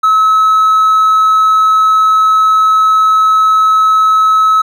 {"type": "tone", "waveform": "triangle", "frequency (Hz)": 1291, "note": "E6", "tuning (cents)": -37, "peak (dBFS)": -3, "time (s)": [0.03, 4.62], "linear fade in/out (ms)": 10, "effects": ["tanh soft clip ceiling 0 dBFS"]}